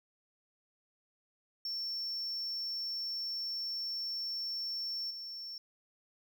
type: tone with level steps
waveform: triangle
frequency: 5430 Hz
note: F8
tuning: 50 cents flat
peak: -34 / -40 dBFS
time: 1.65-5.58 s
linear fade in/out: 2 ms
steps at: 5.1 s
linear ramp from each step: 10 ms
effects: none